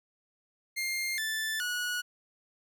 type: tone with pitch steps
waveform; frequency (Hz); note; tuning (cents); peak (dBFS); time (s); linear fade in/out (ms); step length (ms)
sawtooth; 2115 / 1758.1 / 1461.4; C7 / A6 / F#6; +18 / -2 / -22; -27; 0.76-2.02; 20; 420
effects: none